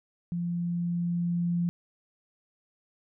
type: tone with level ramp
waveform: sine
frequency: 172.9 Hz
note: F3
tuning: 17 cents flat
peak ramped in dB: -28 to -24 dBFS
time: 0.32-1.69 s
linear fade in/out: 0 ms
effects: none